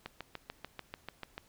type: click train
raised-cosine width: 0.3 ms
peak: -24 dBFS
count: 10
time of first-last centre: 0.06-1.38 s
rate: 6.82 Hz
effects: pink hiss -65 dBFS RMS until 1.48 s